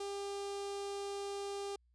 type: tone with notch filter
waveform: sawtooth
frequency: 400 Hz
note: G4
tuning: 35 cents sharp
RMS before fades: -41 dBFS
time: 0-1.76 s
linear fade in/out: 5 ms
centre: 1800 Hz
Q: 1.2
effects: added 60 Hz sine -68 dBFS peak until 1.94 s + resampled to 22050 Hz